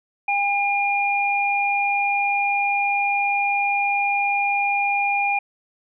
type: tone pair together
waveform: sine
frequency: 806 / 2415 Hz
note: G5 / D7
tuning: +48 / +48 cents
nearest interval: octave + perfect fifth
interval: 1900 cents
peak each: -21 dBFS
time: 0.28-5.39 s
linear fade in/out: 5 ms
effects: none